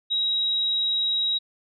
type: tone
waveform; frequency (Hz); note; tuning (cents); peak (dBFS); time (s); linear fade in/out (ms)
sine; 3830; A#7; +46; -21; 0.1-1.39; 20
effects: none